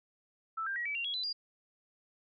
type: tone with pitch steps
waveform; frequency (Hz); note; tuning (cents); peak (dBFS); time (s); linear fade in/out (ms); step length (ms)
sine; 1320 / 1588 / 1910.4 / 2298 / 2765 / 3326 / 4001 / 4814; E6 / G6 / A#6 / D7 / F7 / G#7 / B7 / D8; +2 / +22 / +42 / -38 / -18 / +2 / +22 / +42; -33; 0.57-1.33; 10; 95
effects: none